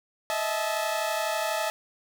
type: tone cluster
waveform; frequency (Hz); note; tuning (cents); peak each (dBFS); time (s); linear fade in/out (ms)
sawtooth; 626 / 658 / 867; D#5 / E5 / A5; +10 / -3 / -26; -27; 0.3-1.7; 0
effects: none